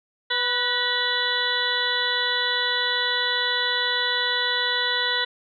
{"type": "harmonic tone with a mistuned harmonic", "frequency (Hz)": 493.9, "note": "B4", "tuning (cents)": 0, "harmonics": [1, 2, 3, 4, 6, 7, 8], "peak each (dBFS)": [-33, -31, -28, -27, -32, -28, -27], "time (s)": [0.3, 5.25], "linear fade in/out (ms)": 10, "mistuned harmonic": 4, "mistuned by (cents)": -42, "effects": []}